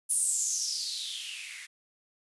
violet noise with band-pass filter sweep, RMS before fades -32 dBFS, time 0.09-1.67 s, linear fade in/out 20 ms, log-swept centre 10000 to 1900 Hz, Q 6.2, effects resampled to 24000 Hz

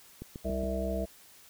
click train, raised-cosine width 3 ms, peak -27 dBFS, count 4, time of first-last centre 0.22-0.636 s, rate 7.22 Hz
harmonic tone, 65.41 Hz, C2, in tune, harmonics 1 / 3 / 5 / 7 / 9 / 10, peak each -34 / -36 / -40 / -39 / -40 / -35 dBFS, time 0.44-1.06 s, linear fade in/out 20 ms
effects white hiss -56 dBFS RMS until 1.49 s

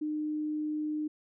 sine tone, 304.1 Hz, D#4, 40 cents flat, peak -30 dBFS, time 0.01-1.08 s, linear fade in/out 10 ms, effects none

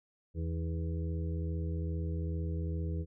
harmonic tone with a mistuned harmonic, 82.41 Hz, E2, in tune, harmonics 1 / 2 / 4 / 5 / 6, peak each -33 / -39 / -45 / -47 / -49 dBFS, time 0.34-3.06 s, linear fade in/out 50 ms, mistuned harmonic 4, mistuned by -69 cents, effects none

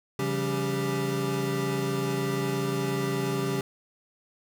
square tone cluster, 137.8 / 169 / 194.6 / 280.8 / 393.4 Hz, C#3 / E3 / G3 / C#4 / G4, -10 / +43 / -12 / +22 / +6 cents, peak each -32 / -37 / -36 / -35 / -31 dBFS, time 0.19-3.61 s, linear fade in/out 2 ms, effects none

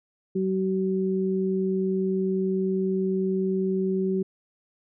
sine tone pair together, 189.4 / 378.8 Hz, F#3 / F#4, +41 / +41 cents, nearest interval octave, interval 1200 cents, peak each -25 dBFS, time 0.35-4.23 s, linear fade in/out 10 ms, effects none

